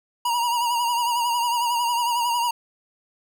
square tone with vibrato, 951 Hz, A#5, 34 cents sharp, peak -21 dBFS, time 0.25-2.51 s, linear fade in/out 5 ms, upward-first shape sine, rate 11 Hz, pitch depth 51 cents each way, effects none

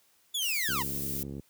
sawtooth linear sweep, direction down, 3520 to 880 Hz, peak -26 dBFS, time 0.34-0.83 s, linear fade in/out 10 ms
violet noise, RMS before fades -35 dBFS, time 0.42-1.23 s, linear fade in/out 0 ms
click train, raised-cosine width 3 ms, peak -26 dBFS, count 50, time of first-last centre 0.69-1.396 s, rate 69.4 Hz
effects white hiss -66 dBFS RMS until 1.49 s + high-pass 80 Hz 12 dB/octave

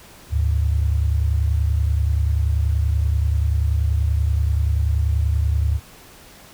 sine tone pair together, 73.42 / 103.83 Hz, D2 / G#2, 0 / 0 cents, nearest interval tritone, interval 600 cents, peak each -17 / -22 dBFS, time 0.3-5.8 s, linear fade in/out 50 ms, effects pink hiss -45 dBFS RMS until 6.53 s

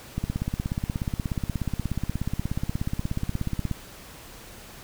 click train, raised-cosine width 5 ms, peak -14 dBFS, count 60, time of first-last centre 0.18-3.713 s, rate 16.7 Hz, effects pink hiss -45 dBFS RMS until 4.83 s

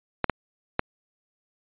clicks, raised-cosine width 0.5 ms, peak -6 dBFS, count 3, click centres 0.243 / 0.297 / 0.794 s, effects resampled to 8000 Hz

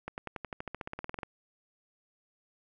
accelerating click train, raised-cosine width 0.5 ms, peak -22 dBFS, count 18, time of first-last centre 0.08-1.232 s, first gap 99 ms, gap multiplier 0.95, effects none

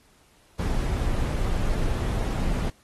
brown noise, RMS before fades -25 dBFS, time 0.59-2.7 s, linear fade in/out 5 ms, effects pink hiss -60 dBFS RMS until 2.83 s + AAC 32 kbps

